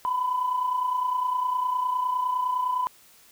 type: tone pair together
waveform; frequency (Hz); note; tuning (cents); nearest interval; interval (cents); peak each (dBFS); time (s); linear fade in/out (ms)
sine; 976.2 / 1006; B5 / B5; -20 / +32; minor second; 52; -30 / -23; 0.05-2.87; 0
effects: tanh soft clip ceiling -17 dBFS + white hiss -55 dBFS RMS until 3.31 s